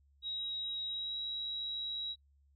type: tone with pitch glide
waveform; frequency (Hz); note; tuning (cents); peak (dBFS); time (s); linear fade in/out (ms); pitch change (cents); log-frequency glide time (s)
sine; 3826 to 3862; A#7 to B7; +44 to -39; -36; 0.22-2.16; 50; +17; 0.91-1.16
effects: noise-tail reverb RT60 0.1 s tail -24 dB re dry + added 70 Hz sine -65 dBFS peak until 2.55 s